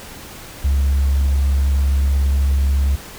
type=tone; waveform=sine; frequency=68.9 Hz; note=C#2; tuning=10 cents flat; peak=-11 dBFS; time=0.64-2.96 s; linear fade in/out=10 ms; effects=tanh soft clip ceiling -11 dBFS + pink hiss -36 dBFS RMS until 3.18 s